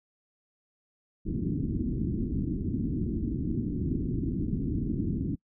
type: low-pass noise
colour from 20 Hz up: white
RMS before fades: -30 dBFS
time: 1.25-5.36 s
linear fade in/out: 20 ms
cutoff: 320 Hz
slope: 48 dB/octave
effects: noise-tail reverb RT60 0.1 s tail -25 dB re dry